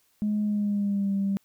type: tone with pitch glide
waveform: sine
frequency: 210 to 197.07 Hz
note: G#3 to G3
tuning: +19 to +9 cents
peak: -22 dBFS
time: 0.22-1.37 s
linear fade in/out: 0 ms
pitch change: -110 cents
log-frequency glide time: 0.43-1.12 s
effects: tanh soft clip ceiling -19 dBFS + white hiss -67 dBFS RMS until 1.44 s